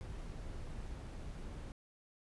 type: noise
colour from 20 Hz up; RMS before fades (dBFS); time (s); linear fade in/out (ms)
brown; -45; 0.01-1.72; 0
effects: resampled to 24000 Hz